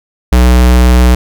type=tone; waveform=square; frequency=61.74 Hz; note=B1; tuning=in tune; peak=-4 dBFS; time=0.32-1.15 s; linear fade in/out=5 ms; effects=none